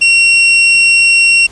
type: tone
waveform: 40% pulse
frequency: 2737 Hz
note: F7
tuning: 36 cents flat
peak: -4 dBFS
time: 0.01-1.47 s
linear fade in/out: 10 ms
effects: pink hiss -38 dBFS RMS until 1.51 s + resampled to 22050 Hz